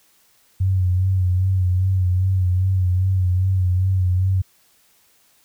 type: tone with vibrato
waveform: sine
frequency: 92.7 Hz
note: F#2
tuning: 4 cents sharp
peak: -15 dBFS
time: 0.6-4.42 s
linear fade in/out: 10 ms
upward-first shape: sine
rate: 2.5 Hz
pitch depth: 48 cents each way
effects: white hiss -58 dBFS RMS until 5.44 s